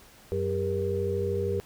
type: tone cluster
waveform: sine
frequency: 93.6 / 187.4 / 400.7 / 473.9 Hz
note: F#2 / F#3 / G4 / A#4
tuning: +20 / +22 / +38 / +28 cents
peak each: -31 / -37 / -29 / -31 dBFS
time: 0.32-1.6 s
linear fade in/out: 0 ms
effects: pink hiss -54 dBFS RMS until 1.65 s